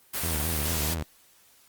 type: noise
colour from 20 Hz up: white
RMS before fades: -30 dBFS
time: 0.13-0.95 s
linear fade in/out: 20 ms
type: tone with vibrato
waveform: sawtooth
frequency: 78.3 Hz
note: D#2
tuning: 11 cents sharp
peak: -25 dBFS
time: 0.23-1.03 s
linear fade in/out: 5 ms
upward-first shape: triangle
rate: 4.6 Hz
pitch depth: 150 cents each way
effects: white hiss -59 dBFS RMS until 1.68 s + Opus 32 kbps